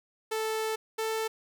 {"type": "tone pair in turn", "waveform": "sawtooth", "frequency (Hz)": [439.4, 442.5], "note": ["A4", "A4"], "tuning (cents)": [-2, 10], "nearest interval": "unison", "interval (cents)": 12, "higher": "second", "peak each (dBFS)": [-25, -25], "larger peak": "neither", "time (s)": [[0.31, 0.76], [0.98, 1.28]], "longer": "first", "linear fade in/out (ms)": 10, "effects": []}